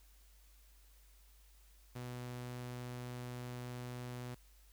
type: tone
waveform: sawtooth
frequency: 123.47 Hz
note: B2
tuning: in tune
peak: -39 dBFS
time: 1.95-4.35 s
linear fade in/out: 10 ms
effects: added 50 Hz sine -61 dBFS peak until 4.72 s + white hiss -69 dBFS RMS until 4.72 s